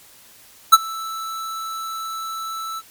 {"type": "tone with ADSR envelope", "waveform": "square", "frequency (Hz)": 1318.5, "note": "E6", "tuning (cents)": 0, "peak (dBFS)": -3, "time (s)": [0.72, 2.82], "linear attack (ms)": 15, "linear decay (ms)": 34, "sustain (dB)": -24, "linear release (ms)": 42, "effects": ["white hiss -48 dBFS RMS until 2.9 s", "MP3 96 kbps"]}